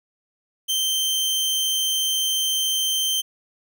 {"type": "tone", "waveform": "sawtooth", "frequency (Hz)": 3123, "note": "G7", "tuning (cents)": -7, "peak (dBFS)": -17, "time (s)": [0.68, 3.22], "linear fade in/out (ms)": 20, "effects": []}